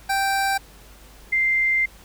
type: tone pair in turn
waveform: 25% pulse / sine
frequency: 783 / 2090 Hz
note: G5 / C7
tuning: -2 / -2 cents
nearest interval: octave + perfect fourth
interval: 1700 cents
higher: second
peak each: -16 / -17 dBFS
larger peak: first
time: 0.09-0.58 / 1.32-1.86 s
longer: second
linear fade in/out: 10 ms
effects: added 50 Hz sine -47 dBFS peak until 2.04 s + pink hiss -49 dBFS RMS until 2.04 s